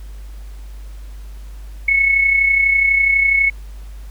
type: tone with amplitude modulation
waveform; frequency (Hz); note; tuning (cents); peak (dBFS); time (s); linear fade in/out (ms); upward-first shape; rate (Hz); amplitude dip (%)
sine; 2200; C#7; -14; -9; 1.88-3.5; 5; sine; 32.1; 50
effects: added 50 Hz sine -30 dBFS peak until 4.1 s + pink hiss -49 dBFS RMS until 4.1 s